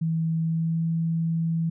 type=tone with pitch glide; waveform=sine; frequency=162.5 to 164.48 Hz; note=E3 to E3; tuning=-24 to -4 cents; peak=-22 dBFS; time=0.01-1.7 s; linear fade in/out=10 ms; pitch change=+20 cents; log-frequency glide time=0.4-0.84 s; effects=none